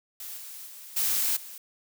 blue noise with level steps, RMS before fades -39 / -42 / -45 / -26 / -43 dBFS, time 0.2-1.58 s, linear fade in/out 2 ms, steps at 0.37 / 0.66 / 0.96 / 1.36 s, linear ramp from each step 10 ms, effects none

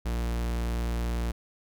45% pulse tone, 58.4 Hz, A#1, 4 cents sharp, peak -27 dBFS, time 0.05-1.32 s, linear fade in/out 10 ms, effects none

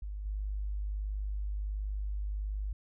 sine tone with level steps, 50.7 Hz, G#1, 41 cents flat, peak -36 / -32 dBFS, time 0.02-2.73 s, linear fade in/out 5 ms, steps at 0.25 s, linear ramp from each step 10 ms, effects none

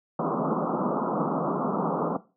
pink band-pass noise, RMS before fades -27 dBFS, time 0.19-2.17 s, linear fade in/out 5 ms, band 150 to 1300 Hz, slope 96 dB/octave, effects noise-tail reverb RT60 0.3 s tail -17 dB re dry

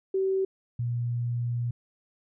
sine tone pair in turn, 383.1 / 119.84 Hz, G4 / A#2, -40 / +48 cents, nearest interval octave + minor sixth, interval 2012 cents, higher first, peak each -23 / -26 dBFS, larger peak first, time 0.14-0.45 / 0.79-1.71 s, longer second, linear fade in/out 5 ms, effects none

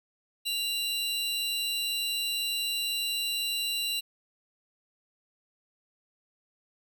45% pulse tone pair together, 2794 / 3962 Hz, F7 / B7, 0 / +5 cents, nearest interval tritone, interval 605 cents, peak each -32 / -31 dBFS, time 0.45-4.01 s, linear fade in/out 20 ms, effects none

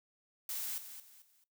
blue noise with echo, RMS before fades -39 dBFS, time 0.49-0.78 s, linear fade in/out 2 ms, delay 220 ms, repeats 3, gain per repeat -10 dB, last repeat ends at 1.44 s, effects noise-tail reverb RT60 0.2 s tail -19 dB re dry

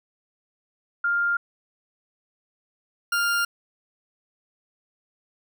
sine / 40% pulse tone pair in turn, 1401 / 1401 Hz, F6 / F6, +5 / +5 cents, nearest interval unison, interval 0 cents, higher neither, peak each -20 dBFS, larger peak neither, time 1.04-1.37 / 3.12-3.45 s, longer neither, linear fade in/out 5 ms, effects none

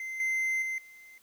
triangle tone with level steps, 2074 Hz, C7, 16 cents flat, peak -33 / -25 / -29 / -48 dBFS, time 0-1.18 s, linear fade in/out 2 ms, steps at 0.2 / 0.62 / 0.78 s, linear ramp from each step 2 ms, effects white hiss -63 dBFS RMS until 1.22 s

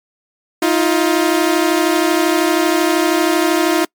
sawtooth tone pair together, 316.4 / 349.2 Hz, D#4 / F4, +29 / 0 cents, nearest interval major second, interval 171 cents, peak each -11 dBFS, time 0.62-3.85 s, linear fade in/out 5 ms, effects noise-tail reverb RT60 0.1 s tail -26 dB re dry + MP3 96 kbps

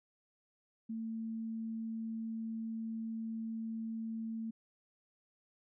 sine tone, 224.4 Hz, A3, 34 cents sharp, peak -37 dBFS, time 0.89-4.51 s, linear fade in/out 10 ms, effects none

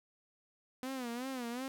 sawtooth tone with vibrato, 250 Hz, B3, 21 cents sharp, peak -34 dBFS, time 0.83-1.68 s, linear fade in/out 0 ms, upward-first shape sine, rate 2.7 Hz, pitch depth 120 cents each way, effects none

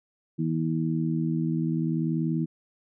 harmonic tone, 80.5 Hz, E2, 41 cents flat, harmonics 2 / 3 / 4, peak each -26 / -30 / -30 dBFS, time 0.38-2.46 s, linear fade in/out 20 ms, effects none

